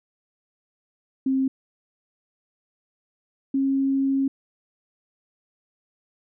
sine tone pair in turn, 265.7 / 271.3 Hz, C4 / C#4, +27 / -37 cents, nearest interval unison, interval 36 cents, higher second, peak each -19 dBFS, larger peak neither, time 1.26-1.48 / 3.54-4.28 s, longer second, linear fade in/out 5 ms, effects none

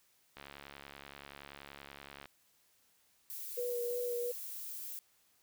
click train, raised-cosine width 0.3 ms, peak -32 dBFS, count 134, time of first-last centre 0.37-2.257 s, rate 70.5 Hz
violet noise, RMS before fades -44 dBFS, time 3.3-4.99 s, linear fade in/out 0 ms
sine tone with vibrato, 483.8 Hz, B4, 36 cents flat, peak -34 dBFS, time 3.57-4.32 s, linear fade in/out 10 ms, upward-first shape sine, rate 2.9 Hz, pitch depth 19 cents each way
effects white hiss -71 dBFS RMS until 5.42 s

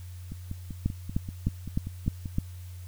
two click trains, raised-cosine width 5 ms, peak -23 / -13 dBFS, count 11 / 6, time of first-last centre 0.32-2.258 / 0.86-2.384 s, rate 5.16 / 3.28 Hz, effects added 90 Hz sine -39 dBFS peak until 2.87 s + white hiss -56 dBFS RMS until 2.87 s

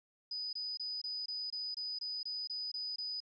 sine tone bursts, 4978 Hz, D#8, in tune, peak -37 dBFS, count 12, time 0.31-3.203 s, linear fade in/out 5 ms, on 220 ms, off 23 ms, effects none

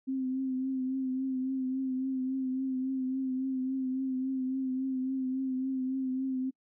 sine tone with vibrato, 261.6 Hz, C4, in tune, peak -29 dBFS, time 0.07-6.51 s, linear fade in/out 20 ms, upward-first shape triangle, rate 3.6 Hz, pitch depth 38 cents each way, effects noise-tail reverb RT60 0.1 s tail -26 dB re dry

